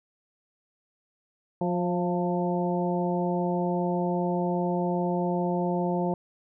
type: harmonic tone with a mistuned harmonic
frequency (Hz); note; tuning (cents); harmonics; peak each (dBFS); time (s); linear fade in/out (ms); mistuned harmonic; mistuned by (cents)
177.5; F3; +28; 1 / 2 / 3 / 4 / 5; -27 / -30 / -32 / -33 / -34; 1.61-6.14; 2; 4; -36
effects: none